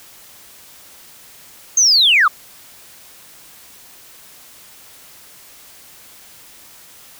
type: linear sweep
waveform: sine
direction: down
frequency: 6490 to 1091 Hz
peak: -8 dBFS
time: 1.77-2.28 s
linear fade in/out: 5 ms
effects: tanh soft clip ceiling -4 dBFS + white hiss -43 dBFS RMS until 7.19 s